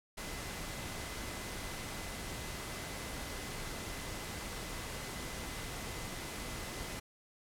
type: tone in noise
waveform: sine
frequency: 2028 Hz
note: B6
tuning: 45 cents sharp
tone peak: -53 dBFS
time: 0.17-7 s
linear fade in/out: 10 ms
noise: pink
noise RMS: -42 dBFS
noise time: 0.17-7 s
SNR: -14 dB
effects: low-pass 12000 Hz 12 dB/octave